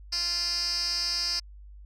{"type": "tone with band-pass filter", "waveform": "10% pulse", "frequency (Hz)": 347.8, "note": "F4", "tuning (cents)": -7, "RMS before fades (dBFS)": -29, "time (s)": [0.12, 1.4], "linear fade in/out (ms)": 10, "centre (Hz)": 5000, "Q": 7.6, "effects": ["added 50 Hz sine -44 dBFS peak until 1.85 s"]}